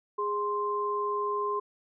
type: tone pair together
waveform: sine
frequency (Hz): 412.7 / 1046.5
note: G#4 / C6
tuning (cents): -11 / 0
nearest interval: octave + major third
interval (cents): 1611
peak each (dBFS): -31 / -29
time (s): 0.18-1.6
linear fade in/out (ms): 10
effects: none